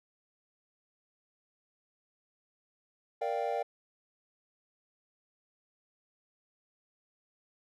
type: chord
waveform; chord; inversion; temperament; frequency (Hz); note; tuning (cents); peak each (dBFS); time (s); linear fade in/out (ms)
triangle; G minor seventh; first; equal; 466.2 / 587.3 / 698.5 / 784; Bb4 / D5 / F5 / G5; 0 / 0 / 0 / 0; -34; 3.21-3.63; 10
effects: none